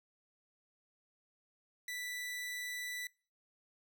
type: tone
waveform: sawtooth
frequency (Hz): 1975.5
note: B6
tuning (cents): 0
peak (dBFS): -36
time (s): 1.88-3.07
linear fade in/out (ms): 2
effects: noise-tail reverb RT60 0.4 s tail -25 dB re dry